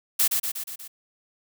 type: noise with echo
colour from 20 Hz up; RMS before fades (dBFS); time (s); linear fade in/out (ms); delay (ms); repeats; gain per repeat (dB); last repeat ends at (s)
blue; -20; 0.19-0.28; 10; 120; 5; -4; 0.88
effects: none